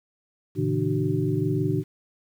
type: tone cluster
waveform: sine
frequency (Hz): 112.9 / 138.1 / 159.8 / 300.8 / 377.6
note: A2 / C#3 / D#3 / D4 / F#4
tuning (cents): +45 / -6 / +47 / +42 / +35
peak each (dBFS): -28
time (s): 0.55-1.84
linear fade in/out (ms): 50
effects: 9-bit